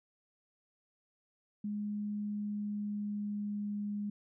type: tone with pitch glide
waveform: sine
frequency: 207.7 to 206 Hz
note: G#3 to G#3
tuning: 0 to -14 cents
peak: -34 dBFS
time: 1.64-4.1 s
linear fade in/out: 5 ms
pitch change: -14 cents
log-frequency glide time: 2.16-3.8 s
effects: none